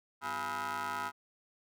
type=ring-modulated tone; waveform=25% pulse; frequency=146.83 Hz; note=D3; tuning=in tune; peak=-28 dBFS; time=0.21-1.12 s; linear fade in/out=50 ms; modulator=1130 Hz; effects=none